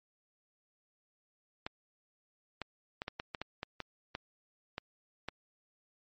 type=clicks; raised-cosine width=0.3 ms; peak=-21 dBFS; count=12; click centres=1.665 / 2.617 / 3.019 / 3.081 / 3.199 / 3.348 / 3.416 / 3.631 / 3.803 / 4.151 / 4.781 / 5.286 s; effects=MP3 32 kbps